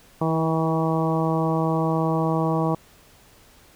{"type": "harmonic tone with a mistuned harmonic", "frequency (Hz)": 160.9, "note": "E3", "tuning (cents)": -42, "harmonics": [1, 2, 3, 4, 5, 6, 7], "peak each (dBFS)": [-23, -26, -28, -29, -30, -31, -31], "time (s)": [0.21, 2.75], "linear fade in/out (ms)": 5, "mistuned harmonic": 2, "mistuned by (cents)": 15, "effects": ["pink hiss -53 dBFS RMS until 3.75 s"]}